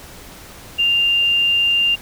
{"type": "tone", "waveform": "sine", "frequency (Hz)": 2794, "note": "F7", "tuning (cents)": 0, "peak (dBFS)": -13, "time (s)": [0.78, 1.96], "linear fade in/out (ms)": 20, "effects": ["pink hiss -39 dBFS RMS until 2.01 s"]}